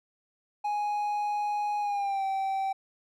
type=tone with pitch glide; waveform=triangle; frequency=830.6 to 775 Hz; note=G#5 to G5; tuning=0 to -20 cents; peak=-25 dBFS; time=0.64-2.73 s; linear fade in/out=10 ms; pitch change=-120 cents; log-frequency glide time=1.8-2.24 s; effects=none